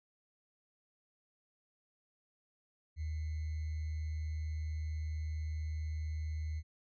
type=tone with sample-and-hold; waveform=sine; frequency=77.78 Hz; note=D#2; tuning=in tune; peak=-35 dBFS; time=2.96-6.63 s; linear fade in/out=50 ms; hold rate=2100 Hz; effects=resampled to 16000 Hz